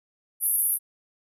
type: band-pass noise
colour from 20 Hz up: pink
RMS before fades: -24 dBFS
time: 0.4-0.79 s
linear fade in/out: 50 ms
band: 10000 to 13000 Hz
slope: 96 dB/octave
effects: none